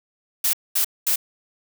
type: noise bursts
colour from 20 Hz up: blue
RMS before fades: -20 dBFS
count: 3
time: 0.44-1.159 s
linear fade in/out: 5 ms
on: 93 ms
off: 220 ms
effects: none